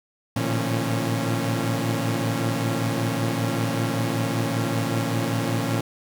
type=tone cluster; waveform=sawtooth; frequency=110.6 / 115.8 / 152.4 / 171.9 / 274.5 Hz; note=A2 / A#2 / D#3 / F3 / C#4; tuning=+9 / -11 / -36 / -27 / -17 cents; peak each=-27 / -22 / -29 / -27 / -24 dBFS; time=0.36-5.81 s; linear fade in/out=5 ms; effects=8-bit